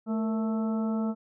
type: harmonic tone with a mistuned harmonic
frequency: 220 Hz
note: A3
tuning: in tune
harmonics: 1 / 2 / 3 / 4 / 5 / 6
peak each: -26 / -38 / -39 / -43 / -50 / -43 dBFS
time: 0.06-1.15 s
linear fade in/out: 50 ms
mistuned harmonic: 2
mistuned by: +72 cents
effects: none